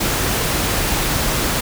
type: noise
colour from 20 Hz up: pink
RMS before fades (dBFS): -19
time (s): 0-1.61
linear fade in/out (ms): 10
effects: none